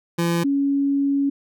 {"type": "tone pair in turn", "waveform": ["25% pulse", "sine"], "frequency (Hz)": [170, 279.2], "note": ["F3", "C#4"], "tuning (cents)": [-46, 13], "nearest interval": "major sixth", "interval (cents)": 859, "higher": "second", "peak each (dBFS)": [-15, -17], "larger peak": "first", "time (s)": [[0.18, 0.44], [0.44, 1.3]], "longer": "second", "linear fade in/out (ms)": 10, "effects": []}